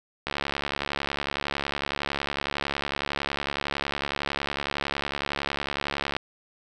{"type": "click train", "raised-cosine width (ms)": 0.3, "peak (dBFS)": -11, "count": 419, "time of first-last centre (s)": [0.27, 6.166], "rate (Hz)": 70.9, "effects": []}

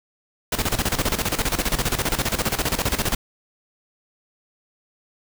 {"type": "noise with tremolo", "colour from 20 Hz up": "pink", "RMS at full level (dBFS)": -21, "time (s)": [0.52, 3.15], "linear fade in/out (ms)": 5, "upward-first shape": "square", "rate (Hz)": 15, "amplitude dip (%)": 75, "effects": []}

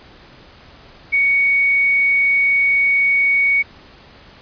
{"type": "tone with quantisation", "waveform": "sine", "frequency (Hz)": 2234, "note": "C#7", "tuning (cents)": 13, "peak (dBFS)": -12, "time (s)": [1.12, 3.63], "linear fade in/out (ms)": 20, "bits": 7, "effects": ["pink hiss -44 dBFS RMS until 4.41 s", "resampled to 11025 Hz"]}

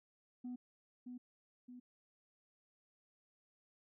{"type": "tone with echo", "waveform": "sine", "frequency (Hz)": 247.8, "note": "B3", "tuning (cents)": 6, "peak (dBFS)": -40, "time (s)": [0.44, 0.56], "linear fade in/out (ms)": 10, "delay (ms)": 620, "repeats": 2, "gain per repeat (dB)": -5, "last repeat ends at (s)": 1.8, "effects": ["tanh soft clip ceiling -40 dBFS"]}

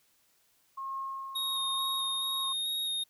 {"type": "tone with tremolo", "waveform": "sine", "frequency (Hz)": 1078, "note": "C#6", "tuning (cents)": -49, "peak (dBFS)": -33, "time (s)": [0.77, 2.53], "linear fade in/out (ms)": 10, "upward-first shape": "triangle", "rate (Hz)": 1.2, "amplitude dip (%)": 60}
{"type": "tone with vibrato", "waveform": "square", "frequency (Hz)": 3729, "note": "A#7", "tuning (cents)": 0, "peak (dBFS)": -31, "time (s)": [1.35, 3.04], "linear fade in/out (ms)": 10, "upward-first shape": "square", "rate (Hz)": 2.3, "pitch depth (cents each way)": 12}
{"effects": ["white hiss -69 dBFS RMS until 3.09 s"]}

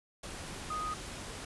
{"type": "tone in noise", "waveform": "sine", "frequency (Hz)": 1244.5, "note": "D#6", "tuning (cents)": 0, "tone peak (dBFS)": -34, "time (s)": [0.7, 0.94], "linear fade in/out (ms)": 5, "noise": "pink", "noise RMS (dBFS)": -43, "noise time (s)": [0.23, 1.45], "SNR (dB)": 6, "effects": ["resampled to 24000 Hz"]}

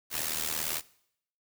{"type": "noise with amplitude modulation", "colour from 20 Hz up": "white", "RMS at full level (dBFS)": -29, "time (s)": [0.1, 0.82], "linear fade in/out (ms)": 50, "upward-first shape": "sine", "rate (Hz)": 78, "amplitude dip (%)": 80, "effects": ["noise-tail reverb RT60 0.7 s tail -21 dB re dry"]}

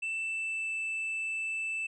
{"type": "tone with pitch glide", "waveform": "triangle", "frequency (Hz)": [2660, 2642], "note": ["E7", "E7"], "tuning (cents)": [15, 3], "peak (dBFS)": -30, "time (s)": [0.02, 1.87], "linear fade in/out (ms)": 10, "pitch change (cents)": -12, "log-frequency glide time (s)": [0.15, 0.73], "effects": ["resampled to 22050 Hz"]}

